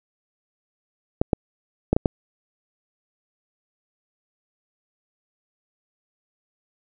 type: clicks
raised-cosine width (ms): 2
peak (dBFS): -4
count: 5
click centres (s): 1.215 / 1.332 / 1.93 / 1.965 / 2.058
effects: none